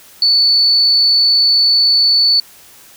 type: tone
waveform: sine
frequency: 4471 Hz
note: C#8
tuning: 14 cents sharp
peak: -8 dBFS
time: 0.22-2.4 s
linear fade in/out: 2 ms
effects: white hiss -42 dBFS RMS until 2.96 s